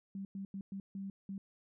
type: tone bursts at uneven times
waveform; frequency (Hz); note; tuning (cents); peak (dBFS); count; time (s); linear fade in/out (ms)
sine; 195.4; G3; -5; -39; 6; 0.15-0.25 / 0.35-0.45 / 0.54-0.61 / 0.72-0.8 / 0.95-1.1 / 1.29-1.38; 2
effects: none